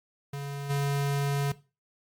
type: tone with level steps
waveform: square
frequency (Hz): 141.1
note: C#3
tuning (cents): +31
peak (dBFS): -33 / -25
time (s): 0.33-1.52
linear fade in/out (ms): 5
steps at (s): 0.69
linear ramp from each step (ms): 20
effects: noise-tail reverb RT60 0.3 s tail -17 dB re dry + MP3 96 kbps